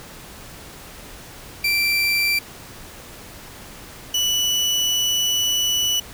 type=tone pair in turn; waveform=30% pulse; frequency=2349 / 2960 Hz; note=D7 / F#7; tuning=0 / 0 cents; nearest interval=major third; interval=400 cents; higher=second; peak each=-15 dBFS; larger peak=neither; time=1.64-2.39 / 4.14-6 s; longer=second; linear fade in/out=5 ms; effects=pink hiss -40 dBFS RMS until 6.13 s